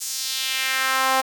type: tone with high-pass filter sweep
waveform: sawtooth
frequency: 263.5 Hz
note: C4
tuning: 12 cents sharp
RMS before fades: -23 dBFS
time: 0-1.22 s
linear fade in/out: 20 ms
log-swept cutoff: 7200 to 760 Hz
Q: 1.7
effects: 7-bit